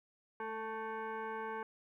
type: tone with frequency modulation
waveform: sine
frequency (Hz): 219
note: A3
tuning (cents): -8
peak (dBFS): -38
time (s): 0.4-1.63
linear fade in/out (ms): 2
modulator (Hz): 663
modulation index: 2
effects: 13-bit